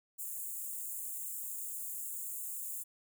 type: high-pass noise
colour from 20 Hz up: white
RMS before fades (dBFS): -41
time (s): 0.18-2.84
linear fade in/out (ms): 20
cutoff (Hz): 6900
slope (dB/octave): 96
effects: none